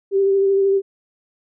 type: tone with vibrato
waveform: sine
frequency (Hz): 392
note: G4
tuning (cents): 0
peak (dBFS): -13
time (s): 0.11-0.82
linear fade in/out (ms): 50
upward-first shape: sine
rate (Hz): 13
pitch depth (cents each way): 19
effects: none